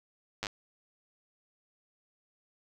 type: slowing click train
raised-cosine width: 0.2 ms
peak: -17 dBFS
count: 5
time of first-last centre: 0.43-0.468 s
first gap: 9 ms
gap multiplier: 1.04
effects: none